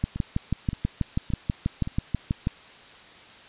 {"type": "two click trains", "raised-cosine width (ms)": 5, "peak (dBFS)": [-11, -19], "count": [16, 4], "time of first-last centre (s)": [[0.04, 2.471], [0.16, 1.874]], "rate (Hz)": [6.17, 1.75], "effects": ["white hiss -48 dBFS RMS until 3.48 s", "resampled to 8000 Hz"]}